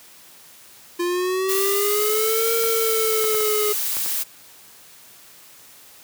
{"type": "linear two-way sweep", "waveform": "square", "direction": "up then down", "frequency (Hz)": [346.2, 458.7, 418.5], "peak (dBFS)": -21, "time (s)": [0.99, 3.73], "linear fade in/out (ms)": 10, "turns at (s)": 2.54}
{"type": "noise", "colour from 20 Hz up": "blue", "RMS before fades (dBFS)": -24, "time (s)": [1.48, 4.24], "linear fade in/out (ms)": 20}
{"type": "clicks", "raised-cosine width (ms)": 0.5, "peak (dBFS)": -19, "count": 6, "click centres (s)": [2.637, 3.242, 3.348, 3.407, 3.968, 4.062]}
{"effects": ["white hiss -47 dBFS RMS until 6.03 s", "high-pass 80 Hz 12 dB/octave"]}